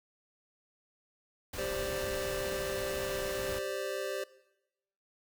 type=noise; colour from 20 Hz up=pink; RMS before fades=-41 dBFS; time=1.53-3.59 s; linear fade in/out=5 ms
type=chord; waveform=square; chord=G suspended fourth; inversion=none; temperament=just; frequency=392 / 522.7 / 588 Hz; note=G4 / C5 / D5; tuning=0 / -2 / +2 cents; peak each=-39 dBFS; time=1.58-4.24 s; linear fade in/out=5 ms
effects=noise-tail reverb RT60 0.9 s tail -19 dB re dry